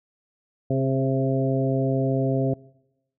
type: harmonic tone with a mistuned harmonic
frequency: 133.2 Hz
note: C3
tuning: 31 cents sharp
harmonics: 1 / 2 / 3 / 4 / 5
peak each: -23 / -26 / -28 / -29 / -30 dBFS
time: 0.7-2.54 s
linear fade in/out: 5 ms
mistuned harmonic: 3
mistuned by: +21 cents
effects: noise-tail reverb RT60 1.0 s tail -24 dB re dry